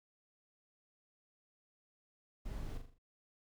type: noise with echo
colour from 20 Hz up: brown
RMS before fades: -43 dBFS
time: 2.45-2.78 s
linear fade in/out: 10 ms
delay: 41 ms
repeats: 5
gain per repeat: -6 dB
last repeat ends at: 2.985 s
effects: none